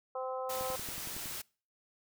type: harmonic tone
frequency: 258.9 Hz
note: C4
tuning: 18 cents flat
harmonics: 2 / 3 / 4 / 5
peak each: -37 / -41 / -43 / -45 dBFS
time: 0.15-0.76 s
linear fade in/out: 5 ms
type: noise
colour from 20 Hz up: white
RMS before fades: -41 dBFS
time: 0.49-1.42 s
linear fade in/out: 10 ms
type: click train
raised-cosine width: 3 ms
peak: -34 dBFS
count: 8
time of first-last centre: 0.61-1.258 s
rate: 10.8 Hz
effects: noise-tail reverb RT60 0.4 s tail -25 dB re dry